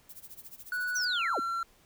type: noise with tremolo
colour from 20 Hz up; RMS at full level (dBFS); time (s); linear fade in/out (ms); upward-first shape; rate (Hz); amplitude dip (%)
violet; -45; 0.09-1.05; 5; sine; 14; 90
type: tone with pitch glide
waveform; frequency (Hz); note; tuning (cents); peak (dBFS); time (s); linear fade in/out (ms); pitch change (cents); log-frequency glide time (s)
triangle; 1475 to 1360.4; F#6 to F6; -6 to -46; -28; 0.72-1.63; 2; -140; 1.12-1.21
type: linear sweep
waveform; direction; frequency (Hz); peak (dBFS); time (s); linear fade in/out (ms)
sine; down; 6150 to 170; -30; 0.95-1.4; 10
effects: pink hiss -63 dBFS RMS until 1.85 s